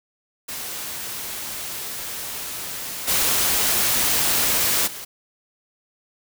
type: noise with level steps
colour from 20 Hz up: white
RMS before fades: -31 / -20 / -35 dBFS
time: 0.48-5.05 s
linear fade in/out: 10 ms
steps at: 3.07 / 4.86 s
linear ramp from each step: 20 ms
effects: none